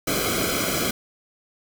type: noise with comb filter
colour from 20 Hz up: pink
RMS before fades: -24 dBFS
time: 0.07-0.91 s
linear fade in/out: 5 ms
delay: 1.1 ms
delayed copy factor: -0.95
effects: none